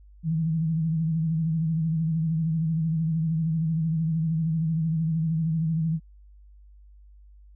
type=tone with vibrato; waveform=sine; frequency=161 Hz; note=E3; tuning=41 cents flat; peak=-22 dBFS; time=0.23-6 s; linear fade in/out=50 ms; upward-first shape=sine; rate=13 Hz; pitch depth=58 cents each way; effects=added 50 Hz sine -48 dBFS peak until 7.55 s